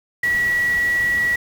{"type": "tone in noise", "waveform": "sine", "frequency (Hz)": 1934, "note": "B6", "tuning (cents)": -37, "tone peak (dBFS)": -16, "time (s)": [0.23, 1.36], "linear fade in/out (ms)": 5, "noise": "pink", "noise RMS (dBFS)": -34, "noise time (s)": [0.23, 1.36], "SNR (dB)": 15, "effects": []}